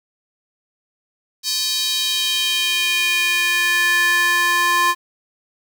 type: tone with high-pass filter sweep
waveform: square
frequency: 349.2 Hz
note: F4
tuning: in tune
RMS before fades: -18 dBFS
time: 1.43-4.95 s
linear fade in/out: 50 ms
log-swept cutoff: 4600 to 1200 Hz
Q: 3
effects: 8-bit